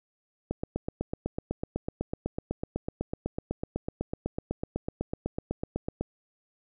click train, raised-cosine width 2 ms, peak -17 dBFS, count 45, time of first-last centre 0.51-6.01 s, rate 8 Hz, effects none

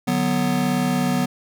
square chord, B minor, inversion first, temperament just, 148.16 / 185.21 / 246.9 Hz, D3 / F#3 / B3, +16 / +2 / 0 cents, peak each -27 / -24 / -22 dBFS, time 0.07-1.26 s, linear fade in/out 10 ms, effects none

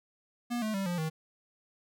square tone with pitch steps, 240 / 216.3 / 194.94 / 175.69 / 158.34 Hz, B3 / A3 / G3 / F3 / D#3, -49 / -29 / -9 / +11 / +31 cents, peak -31 dBFS, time 0.5-1.1 s, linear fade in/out 20 ms, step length 120 ms, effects none

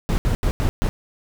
brown noise bursts at uneven times, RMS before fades -19 dBFS, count 5, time 0.09-0.18 / 0.25-0.35 / 0.43-0.51 / 0.6-0.69 / 0.82-0.89 s, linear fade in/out 0 ms, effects none

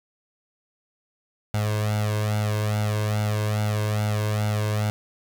sawtooth tone with flanger, 106.2 Hz, G#2, 39 cents sharp, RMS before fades -24 dBFS, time 1.54-4.9 s, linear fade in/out 0 ms, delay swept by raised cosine 1.4 to 1.9 ms, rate 2.4 Hz, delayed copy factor +0.85, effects none

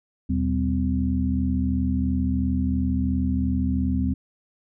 sine tone cluster, 78.4 / 121.3 / 194 / 256.9 Hz, D#2 / B2 / G3 / C4, +14 / -31 / -18 / -32 cents, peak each -24 / -33 / -26 / -25 dBFS, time 0.29-4.14 s, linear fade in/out 10 ms, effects none

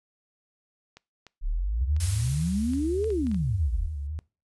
clicks, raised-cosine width 0.2 ms, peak -29 dBFS, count 10, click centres 0.97 / 1.267 / 1.965 / 2.276 / 2.735 / 3.043 / 3.104 / 3.269 / 3.315 / 3.345 s
sine exponential two-way sweep, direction up then down, 32.7 to 453.4 to 34.08 Hz, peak -24 dBFS, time 1.41-3.89 s, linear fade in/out 50 ms, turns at 3.08 s
sine tone with vibrato, 74.3 Hz, D2, 21 cents sharp, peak -30 dBFS, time 1.81-4.19 s, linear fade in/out 0 ms, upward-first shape square, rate 3.5 Hz, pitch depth 74 cents each way
blue noise with exponential decay, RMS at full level -30 dBFS, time 2-4.07 s, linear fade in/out 2 ms, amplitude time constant 450 ms
effects noise-tail reverb RT60 0.3 s tail -23 dB re dry + resampled to 24000 Hz

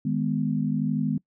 sine chord, G# minor, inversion second, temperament just, 155.74 / 207.7 / 249.2 Hz, D#3 / G#3 / B3, +2 / 0 / +16 cents, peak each -27 dBFS, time 0.05-1.18 s, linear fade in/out 5 ms, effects noise-tail reverb RT60 0.1 s tail -23 dB re dry

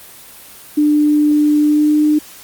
sine tone with pitch glide, 298 to 301.8 Hz, D4 to D4, +25 to +47 cents, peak -9 dBFS, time 0.77-2.19 s, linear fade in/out 10 ms, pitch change +22 cents, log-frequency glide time 1.62-2.04 s, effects white hiss -38 dBFS RMS until 2.43 s + Opus 24 kbps

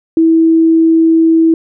sine tone, 325.8 Hz, E4, 20 cents flat, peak -5 dBFS, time 0.17-1.54 s, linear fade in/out 2 ms, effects none

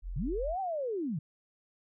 sine tone, 43.65 Hz, F1, in tune, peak -35 dBFS, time 0.02-0.56 s, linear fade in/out 50 ms
sine linear two-way sweep, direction up then down, 110 to 790 to 133.6 Hz, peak -31 dBFS, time 0.16-1.19 s, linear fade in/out 5 ms, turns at 0.6 s
effects none

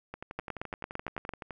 two click trains, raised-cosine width 0.5 ms, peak -24 / -19 dBFS, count 17 / 9, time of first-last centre 0.14-1.508 / 0.39-1.292 s, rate 11.7 / 8.87 Hz, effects none

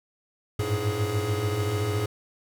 square tone cluster, 97.6 / 104.3 / 111.4 / 419 Hz, G2 / G#2 / A2 / G#4, -7 / +8 / +22 / +15 cents, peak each -31 dBFS, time 0.59-2.06 s, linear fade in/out 5 ms, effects none

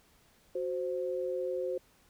sine tone pair together, 369.1 / 522 Hz, F#4 / C5, -4 / -4 cents, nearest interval tritone, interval 600 cents, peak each -35 / -33 dBFS, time 0.55-1.78 s, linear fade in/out 5 ms, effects pink hiss -65 dBFS RMS until 2.09 s

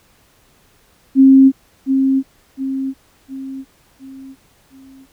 sine tone with echo, 267.7 Hz, C4, 40 cents sharp, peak -4 dBFS, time 1.15-1.52 s, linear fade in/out 50 ms, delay 710 ms, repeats 5, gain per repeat -7 dB, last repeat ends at 5.07 s, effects pink hiss -54 dBFS RMS until 5.12 s

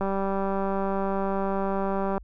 click train, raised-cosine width 1 ms, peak -15 dBFS, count 424, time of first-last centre 0.01-2.179 s, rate 195 Hz, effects added 50 Hz sine -43 dBFS peak until 2.23 s

